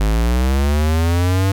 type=linear sweep; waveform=square; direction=up; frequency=50.5 to 98 Hz; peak=-14 dBFS; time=0-1.52 s; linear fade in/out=5 ms; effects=none